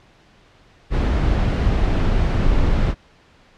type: noise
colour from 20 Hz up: brown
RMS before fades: -17 dBFS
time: 0.9-2.95 s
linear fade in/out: 50 ms
effects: pink hiss -52 dBFS RMS until 3.57 s + low-pass 4000 Hz 12 dB/octave